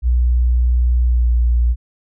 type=tone with pitch glide; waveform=sine; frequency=60.8 to 59.45 Hz; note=B1 to A#1; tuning=-26 to +35 cents; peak=-11 dBFS; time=0.02-1.76 s; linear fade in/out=50 ms; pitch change=-39 cents; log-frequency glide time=1.07-1.29 s; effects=none